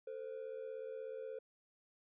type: ring-modulated tone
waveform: triangle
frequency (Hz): 483.7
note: B4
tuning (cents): -36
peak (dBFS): -37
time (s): 0.07-1.39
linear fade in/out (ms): 5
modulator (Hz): 38.3
effects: tanh soft clip ceiling -36 dBFS + resampled to 8000 Hz